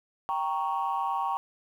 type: chord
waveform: sine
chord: G diminished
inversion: none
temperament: equal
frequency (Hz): 784 / 932.3 / 1108.7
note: G5 / Bb5 / Db6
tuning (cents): 0 / 0 / 0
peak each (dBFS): -30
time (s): 0.29-1.37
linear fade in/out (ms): 0
effects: tanh soft clip ceiling -20 dBFS + 10-bit